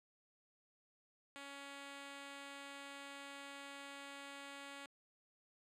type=tone; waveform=5% pulse; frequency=279.7 Hz; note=C#4; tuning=16 cents sharp; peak=-38 dBFS; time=1.36-4.86 s; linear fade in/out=0 ms; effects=low-pass 9000 Hz 12 dB/octave

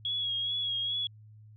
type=tone with vibrato; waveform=sine; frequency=3322 Hz; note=G#7; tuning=in tune; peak=-29 dBFS; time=0.05-1.07 s; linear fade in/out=2 ms; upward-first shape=sine; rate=2.4 Hz; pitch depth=36 cents each way; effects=added 107 Hz sine -50 dBFS peak until 1.56 s

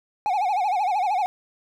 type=tone with vibrato; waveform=triangle; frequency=784 Hz; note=G5; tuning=in tune; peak=-18 dBFS; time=0.26-1.26 s; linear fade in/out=0 ms; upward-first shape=sine; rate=13 Hz; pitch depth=160 cents each way; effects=none

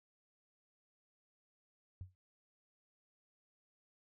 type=tone with exponential decay; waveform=sine; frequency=92.5 Hz; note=F#2; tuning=in tune; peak=-40 dBFS; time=2.01-2.15 s; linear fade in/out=0 ms; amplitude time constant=30 ms; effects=none

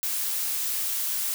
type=noise; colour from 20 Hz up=blue; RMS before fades=-28 dBFS; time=0.03-1.34 s; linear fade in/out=0 ms; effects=none

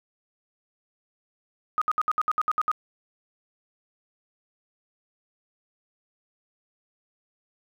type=tone bursts; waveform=sine; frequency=1249 Hz; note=D#6; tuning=6 cents sharp; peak=-20 dBFS; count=10; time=1.78-2.715 s; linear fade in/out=0 ms; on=35 ms; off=65 ms; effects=none

